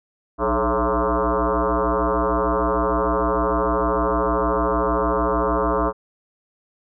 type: tone with frequency modulation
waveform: sine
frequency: 308.3 Hz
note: D#4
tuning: 16 cents flat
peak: -17 dBFS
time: 0.38-5.93 s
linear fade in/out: 50 ms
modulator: 122 Hz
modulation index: 7.7
effects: none